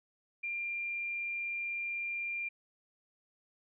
sine tone, 2388 Hz, D7, 28 cents sharp, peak -34 dBFS, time 0.43-2.49 s, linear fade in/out 10 ms, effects none

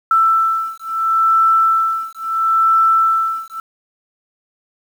sine beating tone pair, 1328 / 1328.74 Hz, E6 / E6, +12 / +13 cents, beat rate 0.74 Hz, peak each -15 dBFS, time 0.11-3.6 s, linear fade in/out 2 ms, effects 7-bit

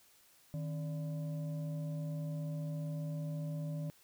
sine tone with frequency modulation, 155.56 Hz, D#3, in tune, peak -36 dBFS, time 0.54-3.9 s, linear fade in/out 0 ms, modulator 426 Hz, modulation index 0.47, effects white hiss -65 dBFS RMS until 4.03 s

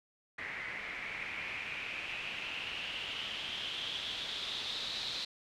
white noise with low-pass filter sweep, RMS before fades -40 dBFS, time 0.38-5.25 s, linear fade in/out 5 ms, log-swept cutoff 2000 to 4000 Hz, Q 5.7, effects none

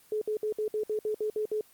sine tone bursts, 427.8 Hz, A4, 49 cents flat, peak -27 dBFS, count 10, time 0.12-1.61 s, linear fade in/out 2 ms, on 95 ms, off 60 ms, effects white hiss -59 dBFS RMS until 1.73 s + Opus 24 kbps

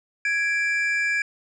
triangle tone pair together, 1661.2 / 2347 Hz, G#6 / D7, 0 / -2 cents, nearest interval tritone, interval 598 cents, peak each -22 dBFS, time 0.25-1.22 s, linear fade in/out 2 ms, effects resampled to 22050 Hz

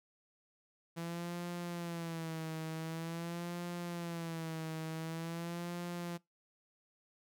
sawtooth tone with vibrato, 166.9 Hz, E3, 22 cents sharp, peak -35 dBFS, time 0.96-6.18 s, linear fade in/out 20 ms, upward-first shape sine, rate 0.46 Hz, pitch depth 77 cents each way, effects noise-tail reverb RT60 0.2 s tail -23 dB re dry

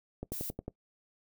click train, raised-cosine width 2 ms, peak -24 dBFS, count 6, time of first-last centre 0.23-0.68 s, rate 11.1 Hz
violet noise, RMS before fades -39 dBFS, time 0.32-0.5 s, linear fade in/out 2 ms
effects noise-tail reverb RT60 0.1 s tail -20 dB re dry

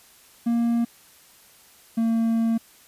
triangle tone pair in turn, 234.2 / 227.5 Hz, A#3 / A#3, +8 / -42 cents, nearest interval minor second, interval 50 cents, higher first, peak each -17 dBFS, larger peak neither, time 0.46-0.85 / 1.97-2.58 s, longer second, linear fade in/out 10 ms, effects white hiss -53 dBFS RMS until 2.87 s + resampled to 32000 Hz

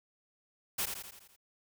white noise with echo, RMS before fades -33 dBFS, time 0.78-0.86 s, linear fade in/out 10 ms, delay 84 ms, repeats 6, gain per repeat -5 dB, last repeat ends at 1.364 s, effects none

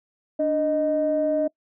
sine tone pair together, 293.7 / 620.2 Hz, D4 / D#5, 0 / -6 cents, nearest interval octave + minor second, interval 1294 cents, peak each -24 / -20 dBFS, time 0.39-1.48 s, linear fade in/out 10 ms, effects noise-tail reverb RT60 0.1 s tail -23 dB re dry + tanh soft clip ceiling -13 dBFS

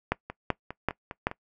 two click trains, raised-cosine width 0.5 ms, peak -21 / -9 dBFS, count 6 / 4, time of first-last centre 0.3-1.314 / 0.12-1.269 s, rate 4.93 / 2.61 Hz, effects noise-tail reverb RT60 0.1 s tail -21 dB re dry

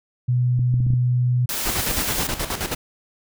sine tone, 123.9 Hz, B2, 6 cents sharp, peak -16 dBFS, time 0.28-1.46 s, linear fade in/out 10 ms
clicks, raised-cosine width 5 ms, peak -15 dBFS, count 6, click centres 0.593 / 0.741 / 0.804 / 0.866 / 0.904 / 0.936 s
white noise, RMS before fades -26 dBFS, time 1.49-2.27 s, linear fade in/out 2 ms
pink noise with tremolo, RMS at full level -24 dBFS, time 1.65-2.75 s, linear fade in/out 10 ms, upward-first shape square, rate 9.4 Hz, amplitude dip 65%
effects none

